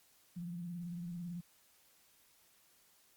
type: tone with vibrato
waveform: sine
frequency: 173.5 Hz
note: F3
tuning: 11 cents flat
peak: -40 dBFS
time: 0.36-1.41 s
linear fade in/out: 10 ms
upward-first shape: triangle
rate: 18 Hz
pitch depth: 68 cents each way
effects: white hiss -68 dBFS RMS until 3.16 s + Opus 48 kbps